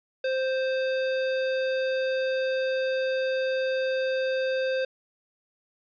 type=tone; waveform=square; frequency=523.3 Hz; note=C5; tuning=in tune; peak=-25 dBFS; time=0.24-4.85 s; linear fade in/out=5 ms; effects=resampled to 11025 Hz + 9-bit

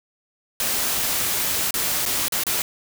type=noise with dropouts; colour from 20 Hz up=white; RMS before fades=-23 dBFS; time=0.6-2.62 s; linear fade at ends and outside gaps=1 ms; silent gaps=1.708-1.741 / 2.054-2.061 / 2.283-2.322 / 2.436-2.467 s; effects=none

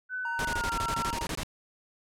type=tone with pitch glide; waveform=sine; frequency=1505 to 1356.4 Hz; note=F#6 to E6; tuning=+29 to +49 cents; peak=-31 dBFS; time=0.09-1.14 s; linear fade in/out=50 ms; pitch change=-180 cents; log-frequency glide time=0.43-0.78 s
type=tone with vibrato; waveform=triangle; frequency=932.3 Hz; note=A#5; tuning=in tune; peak=-32 dBFS; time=0.25-1.26 s; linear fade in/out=2 ms; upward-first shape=square; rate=15 Hz; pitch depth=10 cents each way
type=noise bursts; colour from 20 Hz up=pink; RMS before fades=-33 dBFS; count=13; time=0.39-1.433 s; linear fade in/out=0 ms; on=59 ms; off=23 ms
effects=low-pass 10000 Hz 12 dB/octave

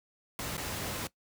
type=noise with dropouts; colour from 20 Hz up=pink; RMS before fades=-36 dBFS; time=0.39-1.07 s; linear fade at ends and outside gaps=1 ms; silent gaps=0.569-0.578 s; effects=noise-tail reverb RT60 0.1 s tail -19 dB re dry + high-pass 60 Hz 12 dB/octave

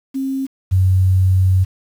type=tone pair in turn; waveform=sine; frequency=268.2 / 93.46 Hz; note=C4 / F#2; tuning=+43 / +18 cents; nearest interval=octave + tritone; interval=1825 cents; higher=first; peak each=-18 / -10 dBFS; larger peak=second; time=0.14-0.47 / 0.71-1.65 s; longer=second; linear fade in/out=20 ms; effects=7-bit

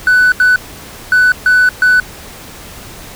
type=tone bursts at uneven times; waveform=triangle; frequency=1494 Hz; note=F#6; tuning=16 cents sharp; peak=-3 dBFS; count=5; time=0.07-0.32 / 0.4-0.56 / 1.12-1.32 / 1.46-1.69 / 1.82-2 s; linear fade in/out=2 ms; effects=tanh soft clip ceiling 0 dBFS + pink hiss -32 dBFS RMS until 3.15 s

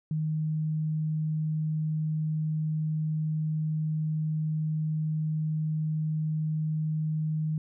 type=tone; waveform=sine; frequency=155.56 Hz; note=D#3; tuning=in tune; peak=-26 dBFS; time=0.11-7.58 s; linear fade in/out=2 ms; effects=none

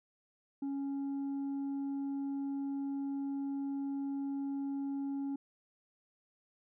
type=tone with tanh clipping; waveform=sine; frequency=277.2 Hz; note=C#4; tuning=in tune; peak=-35 dBFS; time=0.62-5.36 s; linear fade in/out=5 ms; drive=3 dB; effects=none

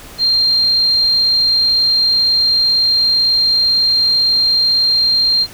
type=tone; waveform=sine; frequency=4186 Hz; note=C8; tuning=in tune; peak=-10 dBFS; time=0.18-5.47 s; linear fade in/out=50 ms; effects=pink hiss -36 dBFS RMS until 5.53 s

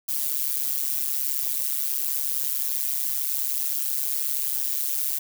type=noise with amplitude modulation; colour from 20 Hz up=violet; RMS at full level=-22 dBFS; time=0.08-5.19 s; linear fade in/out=10 ms; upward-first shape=sine; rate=139 Hz; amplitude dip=100%; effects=none

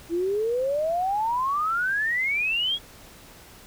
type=exponential sweep; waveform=sine; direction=up; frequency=328.1 to 3373 Hz; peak=-22 dBFS; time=0.09-2.79 s; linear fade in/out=50 ms; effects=pink hiss -48 dBFS RMS until 3.66 s

